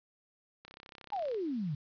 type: click train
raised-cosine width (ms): 0.2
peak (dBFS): -32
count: 24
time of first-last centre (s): 0.65-1.345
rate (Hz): 33.1
type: exponential sweep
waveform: sine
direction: down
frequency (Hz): 869 to 137.9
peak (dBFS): -32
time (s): 1.12-1.75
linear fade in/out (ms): 5
effects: resampled to 11025 Hz + 10-bit